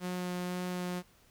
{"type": "tone with vibrato", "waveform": "sawtooth", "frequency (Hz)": 180, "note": "F#3", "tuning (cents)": -47, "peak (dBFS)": -30, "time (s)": [0, 1.03], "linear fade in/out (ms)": 50, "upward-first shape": "sine", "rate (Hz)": 1.9, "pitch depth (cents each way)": 8, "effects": ["pink hiss -64 dBFS RMS until 1.3 s"]}